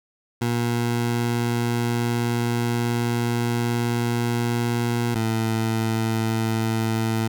20% pulse tone pair in turn, 118.8 / 112.13 Hz, A#2 / A2, +33 / +33 cents, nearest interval minor second, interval 100 cents, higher first, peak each -16 dBFS, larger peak neither, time 0.41-5.15 / 5.15-7.28 s, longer first, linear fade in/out 10 ms, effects none

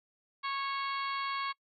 harmonic tone, 551 Hz, C#5, 11 cents flat, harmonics 2 / 3 / 4 / 5 / 6 / 7 / 8, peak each -34 / -44 / -40 / -47 / -45 / -48 / -46 dBFS, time 0.43-1.53 s, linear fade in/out 20 ms, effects noise-tail reverb RT60 0.1 s tail -25 dB re dry

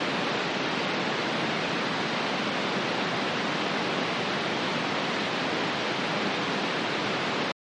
pink band-pass noise, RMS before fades -28 dBFS, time 0-7.52 s, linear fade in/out 5 ms, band 170 to 4100 Hz, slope 24 dB/octave, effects MP3 48 kbps

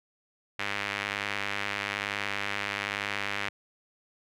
sawtooth tone with band-pass filter, 101.1 Hz, G#2, 46 cents flat, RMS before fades -33 dBFS, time 0.59-3.49 s, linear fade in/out 5 ms, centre 2200 Hz, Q 1.8, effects none

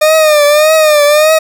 40% pulse tone with vibrato, 608 Hz, D#5, 40 cents flat, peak -4 dBFS, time 0.01-1.39 s, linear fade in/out 10 ms, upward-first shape triangle, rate 1.7 Hz, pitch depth 87 cents each way, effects none

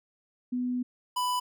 sine / square tone pair in turn, 248.4 / 993.6 Hz, B3 / B5, +10 / +10 cents, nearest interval 2 octaves, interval 2400 cents, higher second, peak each -27 dBFS, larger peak neither, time 0.52-0.83 / 1.16-1.4 s, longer first, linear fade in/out 10 ms, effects none

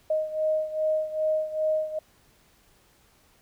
sine beating tone pair, 622.3 / 624.8 Hz, D#5 / D#5, 0 / +7 cents, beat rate 2.5 Hz, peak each -25 / -29 dBFS, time 0.1-1.99 s, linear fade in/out 5 ms, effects pink hiss -61 dBFS RMS until 3.41 s

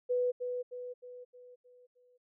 sine tone with echo, 494.9 Hz, B4, 4 cents sharp, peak -27 dBFS, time 0.09-0.32 s, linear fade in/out 20 ms, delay 310 ms, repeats 6, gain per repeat -6 dB, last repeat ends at 2.18 s, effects none

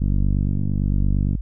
click train, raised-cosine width 5 ms, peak -10 dBFS, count 66, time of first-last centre 0.02-1.352 s, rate 48.8 Hz, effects added 50 Hz sine -25 dBFS peak until 1.41 s

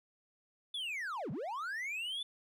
triangle linear two-way sweep, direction down then up, 3530 to 119.6 to 3530 Hz, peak -35 dBFS, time 0.74-2.23 s, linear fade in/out 5 ms, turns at 1.31 s, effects none

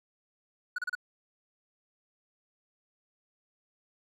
triangle tone bursts, 1467 Hz, F#6, 15 cents flat, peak -28 dBFS, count 4, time 0.76-0.952 s, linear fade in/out 5 ms, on 24 ms, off 32 ms, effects none

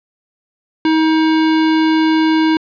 square tone, 317.3 Hz, D#4, 34 cents sharp, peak -11 dBFS, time 0.85-2.57 s, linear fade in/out 2 ms, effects resampled to 11025 Hz + 8-bit

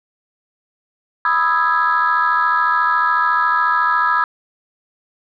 sine chord, E major seventh, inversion second, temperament equal, 987.8 / 1244.5 / 1318.5 / 1661.2 Hz, B5 / D#6 / E6 / G#6, 0 / 0 / 0 / 0 cents, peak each -18 dBFS, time 1.25-4.24 s, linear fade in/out 2 ms, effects tanh soft clip ceiling -6 dBFS

